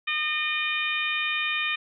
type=harmonic tone; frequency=610 Hz; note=D#5; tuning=34 cents flat; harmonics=2 / 3 / 4 / 5 / 6; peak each=-34 / -31 / -27 / -33 / -34 dBFS; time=0.07-1.76 s; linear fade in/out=10 ms; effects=none